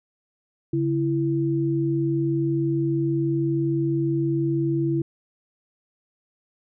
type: tone pair together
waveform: sine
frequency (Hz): 140.5 / 332.6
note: C#3 / E4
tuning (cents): +24 / +16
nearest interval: octave + minor third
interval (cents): 1492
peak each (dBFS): -24 / -22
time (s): 0.73-5.02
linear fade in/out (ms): 5
effects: none